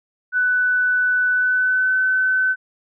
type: tone with pitch glide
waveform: sine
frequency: 1493 to 1518.2 Hz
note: F#6 to F#6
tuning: +15 to +44 cents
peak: -15 dBFS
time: 0.32-2.56 s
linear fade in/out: 50 ms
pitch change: +29 cents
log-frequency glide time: 1.31-1.96 s
effects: none